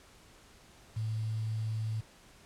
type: tone with quantisation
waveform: sine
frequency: 110 Hz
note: A2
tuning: in tune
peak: -31 dBFS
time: 0.96-2.01 s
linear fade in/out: 10 ms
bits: 9
effects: pink hiss -58 dBFS RMS until 2.45 s + low-pass 10000 Hz 12 dB/octave